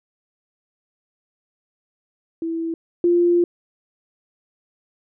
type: tone pair in turn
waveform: sine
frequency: 329.3 / 347.7 Hz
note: E4 / F4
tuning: -2 / -8 cents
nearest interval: minor second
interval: 94 cents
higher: second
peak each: -22 / -13 dBFS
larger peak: second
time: 2.42-2.74 / 3.04-3.44 s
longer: second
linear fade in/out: 2 ms
effects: none